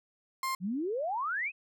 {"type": "tone", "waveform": "35% pulse", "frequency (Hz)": 1056, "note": "C6", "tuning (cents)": 16, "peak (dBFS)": -29, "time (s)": [0.43, 0.55], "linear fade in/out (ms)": 2}
{"type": "exponential sweep", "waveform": "sine", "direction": "up", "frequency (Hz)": [168.2, 2637], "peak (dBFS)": -30, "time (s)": [0.6, 1.52], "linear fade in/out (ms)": 50}
{"effects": []}